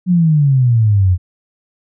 sine exponential sweep, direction down, 185 to 87.31 Hz, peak -8 dBFS, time 0.06-1.18 s, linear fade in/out 50 ms, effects none

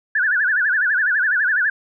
sine tone with vibrato, 1600 Hz, G6, 35 cents sharp, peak -15 dBFS, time 0.15-1.7 s, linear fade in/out 5 ms, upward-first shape sine, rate 12 Hz, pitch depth 180 cents each way, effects none

